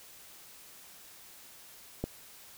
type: click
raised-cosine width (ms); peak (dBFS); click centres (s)
2; -18; 2.04
effects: white hiss -53 dBFS RMS until 2.57 s